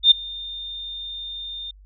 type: tone with ADSR envelope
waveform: sine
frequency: 3623 Hz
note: A7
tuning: 50 cents sharp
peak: -6 dBFS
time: 0.03-1.71 s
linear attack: 82 ms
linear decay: 9 ms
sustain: -24 dB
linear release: 4 ms
effects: added 49 Hz sine -45 dBFS peak until 1.85 s